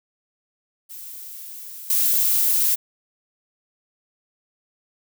violet noise with level steps, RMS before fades -37 / -19 dBFS, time 0.89-2.76 s, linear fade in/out 20 ms, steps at 1.9 s, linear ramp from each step 2 ms, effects none

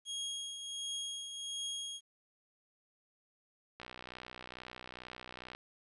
sawtooth tone with tremolo, 3277 Hz, G#7, 24 cents flat, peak -33 dBFS, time 0.05-2.01 s, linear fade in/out 50 ms, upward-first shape triangle, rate 1.4 Hz, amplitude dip 55%
click train, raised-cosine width 0.3 ms, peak -30 dBFS, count 110, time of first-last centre 3.8-5.55 s, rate 62.3 Hz
effects resampled to 24000 Hz + 12-bit

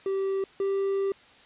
triangle tone pair in turn, 388 / 392.1 Hz, G4 / G4, -18 / 0 cents, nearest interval unison, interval 18 cents, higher second, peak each -23 / -22 dBFS, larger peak second, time 0.06-0.44 / 0.6-1.12 s, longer second, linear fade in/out 2 ms, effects white hiss -54 dBFS RMS until 1.45 s + resampled to 8000 Hz

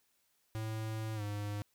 square tone with pitch glide, 110 to 103.23 Hz, A2 to G#2, 0 to -10 cents, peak -37 dBFS, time 0.55-1.62 s, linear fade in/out 0 ms, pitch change -110 cents, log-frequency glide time 1.15-1.22 s, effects white hiss -75 dBFS RMS until 1.74 s

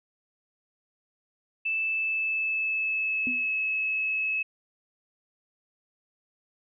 sine tone with pitch glide, 2637 to 2586 Hz, E7 to E7, 0 to -34 cents, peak -25 dBFS, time 1.65-4.43 s, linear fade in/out 10 ms, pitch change -34 cents, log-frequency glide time 1.8-3.51 s
sine tone with exponential decay, 250 Hz, B3, 21 cents sharp, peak -28 dBFS, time 3.27-3.5 s, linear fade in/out 1 ms, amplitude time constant 50 ms
effects none

